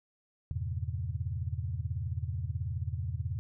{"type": "chord", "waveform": "sine", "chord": "E diminished seventh", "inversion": "none", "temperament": "equal with one note detuned", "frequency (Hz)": [82.41, 98, 116.54, 135.11], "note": ["E2", "G2", "Bb2", "Db3"], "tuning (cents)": [0, 0, 0, -44], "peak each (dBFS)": [-36, -37, -38, -40], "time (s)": [0.51, 3.39], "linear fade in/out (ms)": 0, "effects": []}